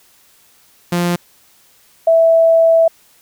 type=tone pair in turn; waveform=sawtooth / sine; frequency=174.61 / 657.6 Hz; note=F3 / E5; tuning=0 / -4 cents; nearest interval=octave + major seventh; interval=2296 cents; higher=second; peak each=-10 / -7 dBFS; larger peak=second; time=0.92-1.16 / 2.07-2.88 s; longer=second; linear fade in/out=5 ms; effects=white hiss -51 dBFS RMS until 3.21 s